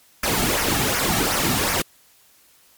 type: noise with flanger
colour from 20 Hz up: pink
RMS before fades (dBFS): -21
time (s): 0.23-1.82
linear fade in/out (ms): 5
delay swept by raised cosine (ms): 0.24 to 2.04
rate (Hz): 2.7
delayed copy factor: -0.65
effects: white hiss -55 dBFS RMS until 2.77 s + MP3 96 kbps